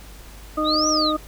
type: harmonic tone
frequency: 307.8 Hz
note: D#4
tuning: 19 cents flat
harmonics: 1 / 2 / 4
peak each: -23 / -25 / -23 dBFS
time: 0.57-1.17 s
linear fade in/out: 10 ms
type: exponential two-way sweep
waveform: sine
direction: up then down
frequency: 3597 to 5980 to 3597 Hz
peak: -20 dBFS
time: 0.64-1.13 s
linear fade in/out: 50 ms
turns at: 0.88 s
effects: added 50 Hz sine -40 dBFS peak until 1.27 s + pink hiss -45 dBFS RMS until 1.27 s